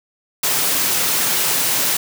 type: high-pass noise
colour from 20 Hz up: white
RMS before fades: -18 dBFS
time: 0.43-1.97 s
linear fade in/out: 5 ms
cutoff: 110 Hz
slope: 24 dB/octave
effects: none